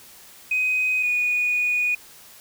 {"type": "tone pair in turn", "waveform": "sine", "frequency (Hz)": [2510, 2464], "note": ["D#7", "D#7"], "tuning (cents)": [15, -17], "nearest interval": "unison", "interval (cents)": 32, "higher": "first", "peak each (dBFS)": -18, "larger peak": "neither", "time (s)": [[0.51, 1.03], [1.03, 1.95]], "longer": "second", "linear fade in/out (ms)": 5, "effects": ["tanh soft clip ceiling -15 dBFS", "white hiss -47 dBFS RMS until 2.4 s"]}